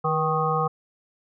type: harmonic tone with a mistuned harmonic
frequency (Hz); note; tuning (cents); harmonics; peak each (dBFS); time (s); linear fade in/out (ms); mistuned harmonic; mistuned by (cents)
155.7; D#3; +2; 1 / 3 / 5 / 7 / 8; -27 / -27 / -27 / -27 / -27; 0.04-0.68; 10; 3; +50
effects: none